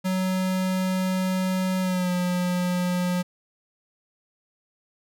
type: tone with pitch glide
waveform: square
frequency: 186.4 to 179.32 Hz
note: F#3 to F3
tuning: +13 to +46 cents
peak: -23 dBFS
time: 0.04-3.23 s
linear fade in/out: 20 ms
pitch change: -67 cents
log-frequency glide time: 1.81-2.12 s
effects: none